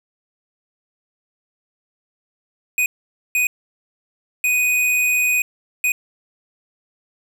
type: tone bursts at uneven times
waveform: square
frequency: 2489 Hz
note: D#7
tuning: in tune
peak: -16 dBFS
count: 4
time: 2.78-2.86 / 3.35-3.47 / 4.44-5.42 / 5.84-5.92 s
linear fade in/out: 2 ms
effects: none